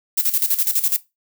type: noise with tremolo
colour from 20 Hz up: violet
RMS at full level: -17 dBFS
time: 0.17-0.97 s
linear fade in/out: 10 ms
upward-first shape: square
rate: 12 Hz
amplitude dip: 75%
effects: noise-tail reverb RT60 0.2 s tail -17 dB re dry